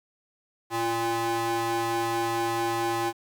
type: ring-modulated tone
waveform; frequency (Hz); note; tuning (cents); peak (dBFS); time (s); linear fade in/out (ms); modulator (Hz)
30% pulse; 231.3; A#3; -13; -19; 0.7-3.13; 50; 576
effects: high-pass 150 Hz 12 dB/octave + 10-bit